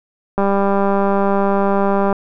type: click train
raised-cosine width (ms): 1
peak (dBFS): -4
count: 347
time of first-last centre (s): 0.38-2.127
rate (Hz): 198
effects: none